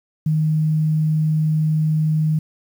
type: tone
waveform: sine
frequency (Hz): 155.56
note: D#3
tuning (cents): 0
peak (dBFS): -15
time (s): 0.26-2.39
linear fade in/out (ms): 5
effects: 8-bit